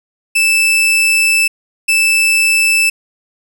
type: tone bursts at uneven times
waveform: 40% pulse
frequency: 2637 Hz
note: E7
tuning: in tune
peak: -8 dBFS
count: 2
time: 0.35-1.48 / 1.88-2.9 s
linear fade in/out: 10 ms
effects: none